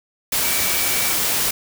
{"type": "tone in noise", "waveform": "sine", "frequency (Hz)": 2295, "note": "D7", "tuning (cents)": -40, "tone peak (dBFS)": -28, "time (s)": [0.43, 1.13], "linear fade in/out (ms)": 5, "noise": "white", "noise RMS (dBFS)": -20, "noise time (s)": [0.32, 1.51], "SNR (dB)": -11, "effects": []}